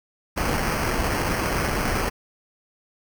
pink noise with sample-and-hold, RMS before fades -24 dBFS, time 0.36-2.1 s, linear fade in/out 20 ms, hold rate 3675 Hz, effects none

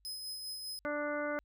sawtooth tone with tremolo, 5070 Hz, D#8, 32 cents sharp, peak -36 dBFS, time 0.05-0.79 s, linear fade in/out 0 ms, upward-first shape sine, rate 5 Hz, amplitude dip 35%
harmonic tone, 294.3 Hz, D4, 4 cents sharp, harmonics 1 / 2 / 3 / 4 / 5 / 6 / 7, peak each -40 / -36 / -48 / -43 / -40 / -53 / -46 dBFS, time 0.85-1.39 s, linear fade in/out 0 ms
effects added 50 Hz sine -68 dBFS peak until 1.44 s

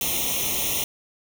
white noise with comb filter, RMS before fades -25 dBFS, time 0.01-0.84 s, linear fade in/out 2 ms, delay 0.32 ms, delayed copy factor +0.95, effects none

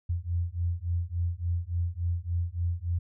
sine beating tone pair, 84.8 / 88.3 Hz, E2 / F2, +50 / +20 cents, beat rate 3.5 Hz, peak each -30 / -30 dBFS, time 0.09-2.99 s, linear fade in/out 10 ms, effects none

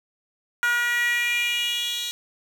10% pulse tone with high-pass filter sweep, 479.1 Hz, A#4, 47 cents sharp, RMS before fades -24 dBFS, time 0.63-2.11 s, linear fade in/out 0 ms, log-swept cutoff 1400 to 4000 Hz, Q 4.7, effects none

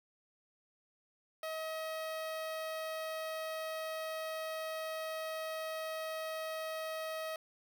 sawtooth tone with notch filter, 636 Hz, D#5, 38 cents sharp, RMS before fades -40 dBFS, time 1.43-7.36 s, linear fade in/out 2 ms, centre 7200 Hz, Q 1.8, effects none

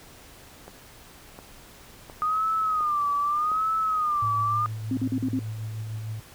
click train, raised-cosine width 1 ms, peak -27 dBFS, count 5, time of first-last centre 0.68-3.517 s, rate 1.41 Hz
sine tone with vibrato, 1226 Hz, D#6, 26 cents flat, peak -22 dBFS, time 2.22-4.66 s, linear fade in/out 0 ms, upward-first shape sine, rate 0.82 Hz, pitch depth 110 cents each way
sine tone with tremolo, 109.4 Hz, A2, 9 cents flat, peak -29 dBFS, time 4.22-6.2 s, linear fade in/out 5 ms, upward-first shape sine, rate 6.5 Hz, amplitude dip 30%
sine tone bursts, 261.6 Hz, C4, in tune, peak -23 dBFS, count 5, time 4.91-5.392 s, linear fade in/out 2 ms, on 62 ms, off 43 ms
effects pink hiss -49 dBFS RMS until 6.34 s

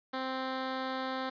10% pulse tone, 261.6 Hz, C4, in tune, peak -25 dBFS, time 0.13-1.3 s, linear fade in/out 10 ms, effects resampled to 11025 Hz + 10-bit

